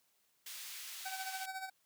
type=high-pass noise; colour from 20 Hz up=pink; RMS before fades=-47 dBFS; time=0.46-1.46 s; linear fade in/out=5 ms; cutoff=2500 Hz; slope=12 dB/octave
type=tone with tremolo; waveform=25% pulse; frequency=762 Hz; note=G5; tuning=49 cents flat; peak=-35 dBFS; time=1.05-1.7 s; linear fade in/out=10 ms; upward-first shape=sine; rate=14 Hz; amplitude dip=65%
effects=white hiss -75 dBFS RMS until 1.85 s + high-pass 100 Hz 12 dB/octave